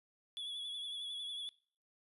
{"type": "tone with vibrato", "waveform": "triangle", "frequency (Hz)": 3400, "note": "G#7", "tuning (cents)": 40, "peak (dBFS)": -39, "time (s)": [0.37, 1.49], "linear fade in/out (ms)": 0, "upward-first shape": "sine", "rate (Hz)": 11, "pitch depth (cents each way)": 39, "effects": ["noise-tail reverb RT60 0.5 s tail -23 dB re dry", "resampled to 32000 Hz"]}